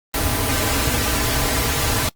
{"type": "noise with comb filter", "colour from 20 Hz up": "pink", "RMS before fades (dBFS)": -20, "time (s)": [0.14, 2.09], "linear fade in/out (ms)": 2, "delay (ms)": 5.5, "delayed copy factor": -0.95, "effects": ["noise-tail reverb RT60 0.1 s tail -22 dB re dry", "Opus 24 kbps"]}